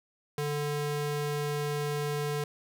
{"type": "ring-modulated tone", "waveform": "square", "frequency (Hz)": 293.7, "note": "D4", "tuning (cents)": 0, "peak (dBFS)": -27, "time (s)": [0.38, 2.44], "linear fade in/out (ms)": 2, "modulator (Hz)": 147, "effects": []}